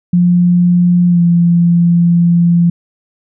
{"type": "tone with pitch glide", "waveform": "sine", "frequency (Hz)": [176.3, 171.68], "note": ["F3", "F3"], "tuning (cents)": [17, -29], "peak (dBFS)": -6, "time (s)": [0.13, 2.7], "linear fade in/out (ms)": 5, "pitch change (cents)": -46, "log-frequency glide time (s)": [1.08, 1.21], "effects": []}